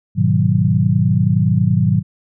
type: chord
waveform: sine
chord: G# minor seventh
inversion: none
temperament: equal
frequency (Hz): 103.83 / 123.47 / 155.56 / 185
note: G#2 / B2 / D#3 / F#3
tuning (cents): 0 / 0 / 0 / 0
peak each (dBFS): -17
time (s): 0.15-2.03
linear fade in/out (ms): 50
effects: none